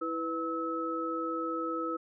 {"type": "tone cluster", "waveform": "sine", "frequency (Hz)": [327, 496.1, 1295], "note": ["E4", "B4", "E6"], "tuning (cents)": [-14, 8, -31], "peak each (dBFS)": [-35, -37, -34], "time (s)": [0.01, 1.97], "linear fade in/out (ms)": 10, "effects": []}